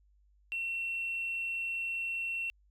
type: tone with amplitude modulation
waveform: triangle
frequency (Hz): 2715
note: F7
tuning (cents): -50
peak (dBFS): -28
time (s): 0.52-2.5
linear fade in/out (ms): 0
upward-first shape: sine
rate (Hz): 170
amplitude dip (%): 25
effects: tanh soft clip ceiling -30 dBFS + added 50 Hz sine -63 dBFS peak until 2.7 s